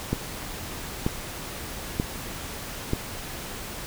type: click train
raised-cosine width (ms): 3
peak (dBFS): -10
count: 4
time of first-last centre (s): 0.13-2.934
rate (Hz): 1.07
effects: pink hiss -36 dBFS RMS until 3.86 s